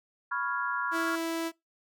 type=chord; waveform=sine; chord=C# dominant seventh; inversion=third; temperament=equal; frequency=987.8 / 1108.7 / 1396.9 / 1661.2 Hz; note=B5 / C#6 / E#6 / G#6; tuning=0 / 0 / 0 / 0 cents; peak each=-35 / -35 / -32 / -36 dBFS; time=0.31-1.16 s; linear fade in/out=10 ms
type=tone; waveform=sawtooth; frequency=329.6 Hz; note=E4; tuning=in tune; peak=-26 dBFS; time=0.91-1.52 s; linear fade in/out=50 ms
effects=noise-tail reverb RT60 0.2 s tail -24 dB re dry